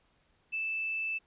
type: tone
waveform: sine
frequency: 2637 Hz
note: E7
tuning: in tune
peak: -31 dBFS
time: 0.52-1.19 s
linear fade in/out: 20 ms
effects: pink hiss -70 dBFS RMS until 1.26 s + resampled to 8000 Hz